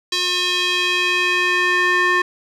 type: tone with band-pass filter sweep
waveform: square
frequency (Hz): 359.6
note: F#4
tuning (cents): -49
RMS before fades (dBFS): -18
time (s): 0.12-2.22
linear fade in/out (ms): 5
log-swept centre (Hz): 4000 to 1600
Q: 2.3
effects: none